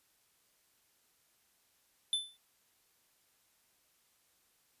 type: tone with exponential decay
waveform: square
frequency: 3520 Hz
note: A7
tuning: in tune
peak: -27 dBFS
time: 2.13-2.37 s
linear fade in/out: 1 ms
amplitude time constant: 51 ms
effects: white hiss -72 dBFS RMS until 4.8 s + resampled to 32000 Hz